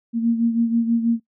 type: beating tone pair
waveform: sine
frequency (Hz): 230.6 / 236.8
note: A#3 / A#3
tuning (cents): -19 / +27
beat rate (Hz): 6.2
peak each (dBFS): -17 / -24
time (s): 0.13-1.2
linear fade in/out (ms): 50
effects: noise-tail reverb RT60 0.1 s tail -22 dB re dry